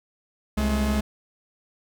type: tone pair together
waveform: 45% pulse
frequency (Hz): 66.8 / 212.5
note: C2 / G#3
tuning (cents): +36 / +40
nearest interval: octave + minor sixth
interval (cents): 2004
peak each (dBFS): -24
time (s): 0.57-1.01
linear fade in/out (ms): 10
effects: none